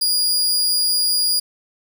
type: tone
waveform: sawtooth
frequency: 4861 Hz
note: D#8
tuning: 41 cents flat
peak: -13 dBFS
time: 0.01-1.4 s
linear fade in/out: 10 ms
effects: 8-bit